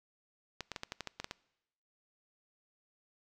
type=clicks; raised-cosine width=0.2 ms; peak=-21 dBFS; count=10; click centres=0.607 / 0.717 / 0.762 / 0.834 / 0.921 / 1.007 / 1.073 / 1.2 / 1.244 / 1.311 s; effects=noise-tail reverb RT60 0.9 s tail -23 dB re dry